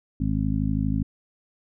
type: harmonic tone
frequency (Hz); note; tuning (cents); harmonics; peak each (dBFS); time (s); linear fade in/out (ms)
52.5; G#1; +19; 1 / 2 / 3 / 4 / 5; -28 / -28 / -28 / -28 / -28; 0.2-1.03; 5
effects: none